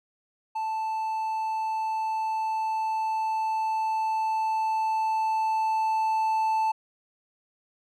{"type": "tone with level ramp", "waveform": "triangle", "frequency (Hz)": 880, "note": "A5", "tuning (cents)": 0, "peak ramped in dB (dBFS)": [-25, -20], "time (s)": [0.55, 6.72], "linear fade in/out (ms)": 10, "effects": []}